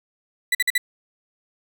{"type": "tone bursts", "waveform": "35% pulse", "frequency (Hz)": 1975.5, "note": "B6", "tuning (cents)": 0, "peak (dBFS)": -15, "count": 4, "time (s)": [0.52, 0.78], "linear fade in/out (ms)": 5, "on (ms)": 29, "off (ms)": 48, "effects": []}